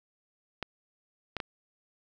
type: clicks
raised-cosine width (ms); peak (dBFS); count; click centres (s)
0.3; -17; 3; 0.627 / 1.367 / 1.402
effects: none